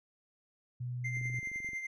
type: tone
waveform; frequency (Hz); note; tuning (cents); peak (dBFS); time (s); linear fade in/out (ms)
sine; 123.47; B2; 0; -35; 0.8-1.4; 10
type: tone with tremolo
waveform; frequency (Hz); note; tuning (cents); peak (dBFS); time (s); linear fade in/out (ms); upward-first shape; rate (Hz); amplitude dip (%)
triangle; 2091; C7; -2; -32; 1.04-1.87; 10; triangle; 10; 60
type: click train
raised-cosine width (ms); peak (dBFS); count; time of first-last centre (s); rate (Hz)
3; -40; 14; 1.17-1.733; 23.1
effects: resampled to 22050 Hz